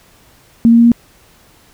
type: tone with pitch steps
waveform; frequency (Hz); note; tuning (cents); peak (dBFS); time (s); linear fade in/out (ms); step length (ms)
sine; 230.9 / 232.5 / 234.1 / 235.8; A#3 / A#3 / A#3 / A#3; -16 / -4 / +8 / +20; -4; 0.65-0.918; 0; 67
effects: pink hiss -48 dBFS RMS until 1.73 s